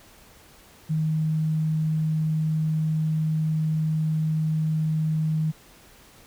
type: tone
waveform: sine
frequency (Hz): 156.8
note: D#3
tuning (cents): +14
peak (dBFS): -21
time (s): 0.89-5.52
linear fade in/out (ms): 20
effects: pink hiss -52 dBFS RMS until 6.26 s